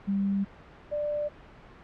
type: tone pair in turn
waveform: sine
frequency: 197.6 / 592.1 Hz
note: G3 / D5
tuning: +14 / +14 cents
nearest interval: octave + perfect fifth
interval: 1900 cents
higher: second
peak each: -24 / -27 dBFS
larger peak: first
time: 0.07-0.45 / 0.91-1.29 s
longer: neither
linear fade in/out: 20 ms
effects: pink hiss -50 dBFS RMS until 1.83 s + low-pass 2000 Hz 12 dB/octave